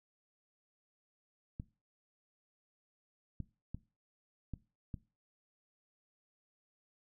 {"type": "clicks", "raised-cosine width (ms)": 5, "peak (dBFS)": -28, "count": 5, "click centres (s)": [1.599, 3.403, 3.746, 4.537, 4.942], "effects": ["noise-tail reverb RT60 0.3 s tail -19 dB re dry"]}